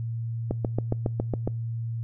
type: click train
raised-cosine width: 2 ms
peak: -12 dBFS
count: 8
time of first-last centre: 0.51-1.476 s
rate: 7.25 Hz
effects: noise-tail reverb RT60 0.4 s tail -26 dB re dry + added 115 Hz sine -28 dBFS peak until 2.03 s